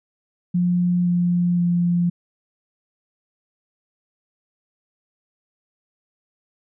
sine tone with pitch steps, 177.1 / 175.57 / 174.06 Hz, F3 / F3 / F3, +24 / +9 / -6 cents, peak -16 dBFS, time 0.54-2.1 s, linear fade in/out 10 ms, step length 520 ms, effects none

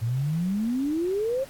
sine exponential sweep, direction up, 110 to 554.4 Hz, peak -23 dBFS, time 0.01-1.45 s, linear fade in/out 20 ms, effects pink hiss -48 dBFS RMS until 1.49 s + AAC 64 kbps

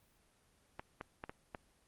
clicks, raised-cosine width 0.5 ms, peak -27 dBFS, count 5, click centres 0.795 / 1.011 / 1.239 / 1.295 / 1.548 s, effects pink hiss -71 dBFS RMS until 1.87 s + Opus 24 kbps

